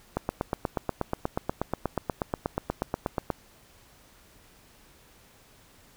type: click train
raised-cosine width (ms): 1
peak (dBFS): -12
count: 27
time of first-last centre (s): 0.17-3.303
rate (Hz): 8.3
effects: pink hiss -57 dBFS RMS until 5.96 s